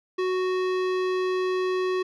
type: tone with hard clipping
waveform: sine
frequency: 370 Hz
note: F#4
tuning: in tune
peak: -25 dBFS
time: 0.18-2.03 s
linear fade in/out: 10 ms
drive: 17 dB
effects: resampled to 24000 Hz